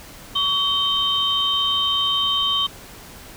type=tone cluster; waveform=sine; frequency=1131 / 3113 / 3700 Hz; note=C#6 / G7 / A#7; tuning=+34 / -13 / -14 cents; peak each=-25 / -19 / -26 dBFS; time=0.35-2.67 s; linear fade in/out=10 ms; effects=pink hiss -41 dBFS RMS until 3.36 s